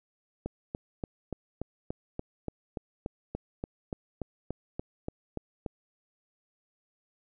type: click train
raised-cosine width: 2 ms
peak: -20 dBFS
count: 19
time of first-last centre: 0.46-5.662 s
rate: 3.46 Hz
effects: none